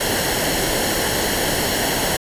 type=noise with comb filter; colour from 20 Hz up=pink; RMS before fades=-20 dBFS; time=0-2.17 s; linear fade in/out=10 ms; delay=0.82 ms; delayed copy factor=-0.6; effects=resampled to 32000 Hz